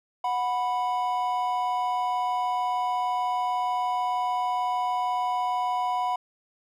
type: tone pair together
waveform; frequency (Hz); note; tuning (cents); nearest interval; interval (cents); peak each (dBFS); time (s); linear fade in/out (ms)
triangle; 734.3 / 987.8; F#5 / B5; -13 / 0; perfect fourth; 513; -25; 0.24-6.16; 5
effects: none